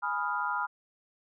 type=chord; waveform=sine; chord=F half-diminished seventh; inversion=first; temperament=equal; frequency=830.6 / 987.8 / 1244.5 / 1396.9 Hz; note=Ab5 / Cb6 / Eb6 / F6; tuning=0 / 0 / 0 / 0 cents; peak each=-36 / -33 / -35 / -33 dBFS; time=0.02-0.67 s; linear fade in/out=20 ms; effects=none